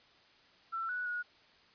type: tone with pitch steps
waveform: sine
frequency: 1341 / 1475 / 1451 Hz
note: E6 / F#6 / F#6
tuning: +29 / -6 / -34 cents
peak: -34 dBFS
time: 0.72-1.23 s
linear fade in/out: 20 ms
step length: 170 ms
effects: white hiss -63 dBFS RMS until 1.74 s + resampled to 11025 Hz